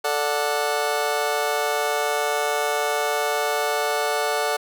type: chord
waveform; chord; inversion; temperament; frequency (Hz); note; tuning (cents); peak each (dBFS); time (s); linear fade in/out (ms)
25% pulse; D major; second; just; 440.5 / 587.3 / 734.2; A4 / D5 / F#5; +2 / 0 / -14; -22; 0.04-4.57; 10
effects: none